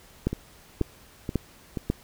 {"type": "two click trains", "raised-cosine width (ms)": 3, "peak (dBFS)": [-16, -10], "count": [4, 4], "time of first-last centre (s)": [[0.33, 1.772], [0.27, 1.9]], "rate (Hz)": [2.08, 1.84], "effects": ["pink hiss -53 dBFS RMS until 2.03 s"]}